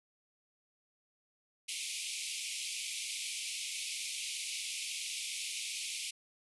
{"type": "band-pass noise", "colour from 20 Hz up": "pink", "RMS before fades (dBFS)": -40, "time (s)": [1.68, 6.11], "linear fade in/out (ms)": 10, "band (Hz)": [2200, 11000], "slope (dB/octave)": 96, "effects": []}